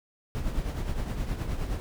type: noise with tremolo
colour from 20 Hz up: brown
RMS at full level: -28 dBFS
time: 0.35-1.8 s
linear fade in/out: 0 ms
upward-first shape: triangle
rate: 9.6 Hz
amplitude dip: 60%
effects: none